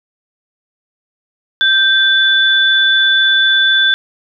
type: tone pair together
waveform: sine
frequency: 1568 / 3482 Hz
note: G6 / A7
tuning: 0 / -19 cents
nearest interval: octave + major second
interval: 1381 cents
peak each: -11 dBFS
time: 1.61-3.94 s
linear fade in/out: 0 ms
effects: none